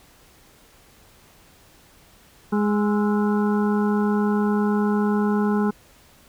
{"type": "harmonic tone with a mistuned harmonic", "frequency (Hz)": 207.7, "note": "G#3", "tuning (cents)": 0, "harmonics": [1, 2, 4, 5, 6, 7], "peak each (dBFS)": [-19, -25, -31, -33, -35, -36], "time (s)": [2.52, 5.71], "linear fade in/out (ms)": 10, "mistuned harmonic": 6, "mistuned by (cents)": 100, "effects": ["pink hiss -53 dBFS RMS until 6.28 s"]}